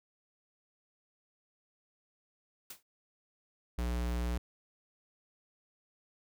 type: noise with exponential decay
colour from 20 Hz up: white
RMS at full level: -41 dBFS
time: 2.7-2.83 s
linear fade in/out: 5 ms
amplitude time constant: 27 ms
type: tone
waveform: square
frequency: 59.9 Hz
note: A#1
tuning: 48 cents sharp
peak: -32 dBFS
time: 3.78-4.38 s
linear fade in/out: 5 ms
effects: none